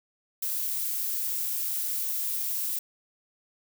violet noise, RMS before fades -30 dBFS, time 0.42-2.79 s, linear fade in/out 5 ms, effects none

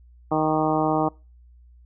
harmonic tone with a mistuned harmonic, 156 Hz, D#3, 5 cents sharp, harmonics 1 / 2 / 3 / 4 / 5 / 6 / 7 / 8, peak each -29 / -24 / -28 / -27 / -25 / -30 / -31 / -33 dBFS, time 0.31-1.09 s, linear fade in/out 10 ms, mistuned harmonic 8, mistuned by -37 cents, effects noise-tail reverb RT60 0.3 s tail -25 dB re dry + added 60 Hz sine -48 dBFS peak until 1.85 s

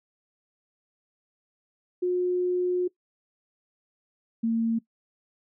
sine tone pair in turn, 360 / 227.8 Hz, F#4 / A#3, -47 / -40 cents, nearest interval minor sixth, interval 793 cents, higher first, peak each -22 dBFS, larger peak neither, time 2.02-2.88 / 4.43-4.79 s, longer first, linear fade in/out 10 ms, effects noise-tail reverb RT60 0.1 s tail -20 dB re dry

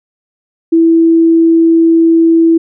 sine tone, 329.6 Hz, E4, in tune, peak -4 dBFS, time 0.72-2.58 s, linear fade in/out 10 ms, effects none

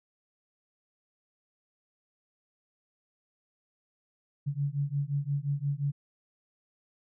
sine beating tone pair, 139.4 / 145.1 Hz, C#3 / D3, +10 / -21 cents, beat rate 5.7 Hz, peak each -31 dBFS, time 4.46-5.92 s, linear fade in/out 20 ms, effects none

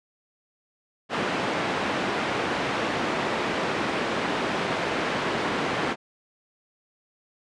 pink band-pass noise, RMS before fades -27 dBFS, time 1.09-5.96 s, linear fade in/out 50 ms, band 230 to 2600 Hz, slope 12 dB/octave, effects resampled to 22050 Hz

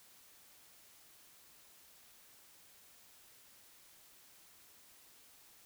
silence, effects white hiss -62 dBFS RMS until 5.65 s

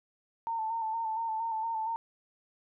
sine tone with vibrato, 897 Hz, A5, 33 cents sharp, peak -30 dBFS, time 0.47-1.96 s, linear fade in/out 0 ms, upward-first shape square, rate 4.3 Hz, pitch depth 35 cents each way, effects none

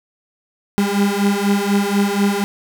35% pulse beating tone pair, 199.2 / 203.3 Hz, G3 / G#3, +28 / -37 cents, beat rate 4.1 Hz, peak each -16 dBFS, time 0.78-2.44 s, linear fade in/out 0 ms, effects none

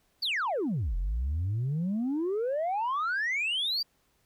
sine exponential two-way sweep, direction down then up, 4800 to 41.2 to 4800 Hz, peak -25 dBFS, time 0.22-3.83 s, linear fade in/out 10 ms, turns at 0.96 s, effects tanh soft clip ceiling -25 dBFS + pink hiss -70 dBFS RMS until 4.25 s

